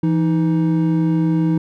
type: tone pair together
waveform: triangle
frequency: 166.5 / 314.1 Hz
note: E3 / D#4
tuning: +18 / +16 cents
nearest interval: major seventh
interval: 1098 cents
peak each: -14 / -16 dBFS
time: 0.03-1.58 s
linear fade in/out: 5 ms
effects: none